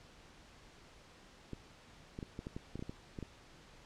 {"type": "clicks", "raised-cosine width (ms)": 3, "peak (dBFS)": -29, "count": 12, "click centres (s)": [1.533, 2.189, 2.228, 2.391, 2.469, 2.565, 2.756, 2.793, 2.825, 2.895, 3.188, 3.227], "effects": ["pink hiss -59 dBFS RMS until 3.85 s", "low-pass 6000 Hz 12 dB/octave"]}